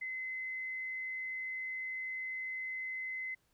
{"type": "tone", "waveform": "sine", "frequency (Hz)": 2047, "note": "C7", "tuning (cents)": -38, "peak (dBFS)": -37, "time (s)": [0.01, 3.35], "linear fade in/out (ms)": 10, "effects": ["pink hiss -75 dBFS RMS until 3.53 s"]}